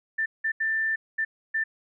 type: tone bursts at uneven times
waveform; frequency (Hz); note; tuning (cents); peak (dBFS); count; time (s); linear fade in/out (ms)
sine; 1779; A6; +19; -23; 5; 0.18-0.26 / 0.44-0.52 / 0.6-0.96 / 1.18-1.25 / 1.54-1.64; 10
effects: none